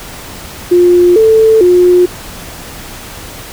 sine tone with pitch steps, 353.6 / 442.2 / 358 Hz, F4 / A4 / F4, +22 / +9 / +43 cents, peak -3 dBFS, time 0.71-2.06 s, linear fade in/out 10 ms, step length 450 ms, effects pink hiss -28 dBFS RMS until 3.52 s

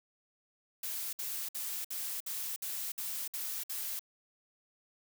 blue noise bursts, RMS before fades -38 dBFS, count 9, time 0.83-3.994 s, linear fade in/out 5 ms, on 300 ms, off 58 ms, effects none

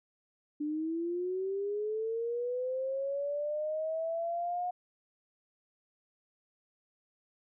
sine linear sweep, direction up, 293.7 to 723 Hz, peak -31 dBFS, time 0.6-4.71 s, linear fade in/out 10 ms, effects none

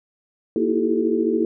sine tone cluster, 234.3 / 321.8 / 335.7 / 386.5 / 431.4 Hz, A#3 / E4 / E4 / G4 / A4, +9 / -42 / +32 / -24 / -34 cents, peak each -24 dBFS, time 0.56-1.45 s, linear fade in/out 2 ms, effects none

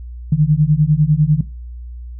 sine beating tone pair, 146.83 / 156.83 Hz, D3 / D#3, 0 / +14 cents, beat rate 10 Hz, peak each -13 dBFS, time 0.32-1.41 s, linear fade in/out 5 ms, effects noise-tail reverb RT60 0.3 s tail -18 dB re dry + added 60 Hz sine -28 dBFS peak until 2.19 s

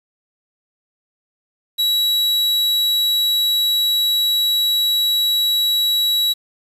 45% pulse tone, 3900 Hz, B7, 23 cents flat, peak -15 dBFS, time 1.78-6.34 s, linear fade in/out 20 ms, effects resampled to 32000 Hz + 7-bit

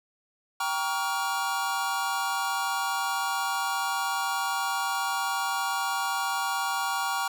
square chord, G half-diminished seventh, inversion none, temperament just, 784 / 940.8 / 1128.9 / 1411.2 Hz, G5 / Bb5 / Db6 / F6, 0 / +16 / +31 / +18 cents, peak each -33 dBFS, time 0.6-7.28 s, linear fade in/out 5 ms, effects none

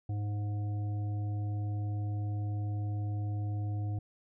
harmonic tone, 103.5 Hz, G#2, 5 cents flat, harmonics 1 / 3 / 5 / 7, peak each -31 / -45 / -56 / -50 dBFS, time 0.09-3.99 s, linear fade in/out 5 ms, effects none

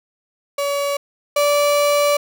35% pulse tone pair in turn, 567 / 580.3 Hz, C#5 / D5, +39 / -21 cents, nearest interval unison, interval 40 cents, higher second, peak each -17 / -12 dBFS, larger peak second, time 0.58-0.97 / 1.36-2.17 s, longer second, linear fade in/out 5 ms, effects none

